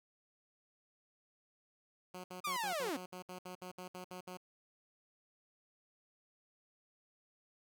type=tone bursts; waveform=10% pulse; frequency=182.2 Hz; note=F#3; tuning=26 cents flat; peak=-37 dBFS; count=14; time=2.14-4.372 s; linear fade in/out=5 ms; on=100 ms; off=64 ms
type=linear sweep; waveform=sawtooth; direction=down; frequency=1235 to 237.1 Hz; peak=-32 dBFS; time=2.44-2.97 s; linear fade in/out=10 ms
effects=none